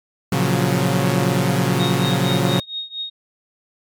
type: chord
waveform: sawtooth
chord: Gb major seventh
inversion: first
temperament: equal with one note detuned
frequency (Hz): 116.54 / 138.59 / 175.63 / 185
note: Bb2 / Db3 / F3 / Gb3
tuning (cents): 0 / 0 / +10 / 0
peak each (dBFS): -19 / -16 / -18 / -18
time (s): 0.32-2.6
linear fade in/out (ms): 5
type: tone with tremolo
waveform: sine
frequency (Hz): 3729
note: A#7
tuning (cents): 0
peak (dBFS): -22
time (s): 1.79-3.1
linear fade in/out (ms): 10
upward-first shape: triangle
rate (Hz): 4.3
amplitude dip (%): 95
effects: MP3 96 kbps